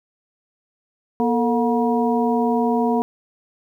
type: harmonic tone with a mistuned harmonic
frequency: 239.2 Hz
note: A#3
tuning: 45 cents sharp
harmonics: 1 / 2 / 3 / 4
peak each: -19 / -22 / -24 / -25 dBFS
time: 1.2-3.02 s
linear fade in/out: 0 ms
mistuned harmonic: 2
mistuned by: -110 cents
effects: 9-bit